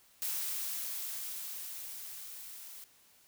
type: noise with level ramp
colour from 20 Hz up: blue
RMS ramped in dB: -35 to -49 dBFS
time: 0.22-2.84 s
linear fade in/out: 0 ms
effects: white hiss -64 dBFS RMS until 3.27 s